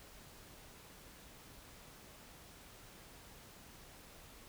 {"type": "silence", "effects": ["pink hiss -57 dBFS RMS until 4.48 s"]}